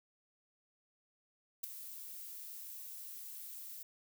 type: noise with ADSR envelope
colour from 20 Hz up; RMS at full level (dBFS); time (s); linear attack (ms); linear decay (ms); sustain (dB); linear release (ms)
violet; -35; 1.63-3.83; 12; 3; -13; 5
effects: none